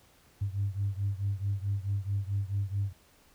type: beating tone pair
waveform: sine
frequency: 98 / 102.6 Hz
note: G2 / G#2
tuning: 0 / -21 cents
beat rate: 4.6 Hz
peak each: -30 / -32 dBFS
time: 0.41-2.93 s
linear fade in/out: 10 ms
effects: tanh soft clip ceiling -22 dBFS + pink hiss -62 dBFS RMS until 3.34 s